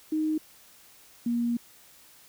sine tone pair in turn, 311.1 / 236.9 Hz, D#4 / A#3, 0 / +28 cents, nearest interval perfect fourth, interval 472 cents, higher first, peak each -24 dBFS, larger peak neither, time 0.12-0.38 / 1.26-1.57 s, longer second, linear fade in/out 5 ms, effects white hiss -55 dBFS RMS until 2.28 s

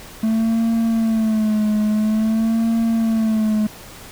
triangle tone with vibrato, 220 Hz, A3, in tune, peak -13 dBFS, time 0.23-3.67 s, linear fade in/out 5 ms, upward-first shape sine, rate 0.49 Hz, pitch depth 62 cents each way, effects pink hiss -39 dBFS RMS until 4.11 s

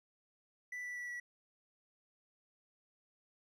triangle tone with pitch steps, 1979 / 1966.5 / 1954 / 1941.6 Hz, B6 / B6 / B6 / B6, +3 / -8 / -19 / -30 cents, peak -39 dBFS, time 0.72-1.2 s, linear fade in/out 5 ms, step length 120 ms, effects none

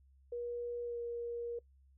sine tone with pitch glide, 479.4 to 473.1 Hz, A#4 to A#4, +48 to +26 cents, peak -37 dBFS, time 0.32-1.59 s, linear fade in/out 5 ms, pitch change -22 cents, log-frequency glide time 0.83-0.98 s, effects noise-tail reverb RT60 0.1 s tail -22 dB re dry + added 67 Hz sine -62 dBFS peak until 1.97 s

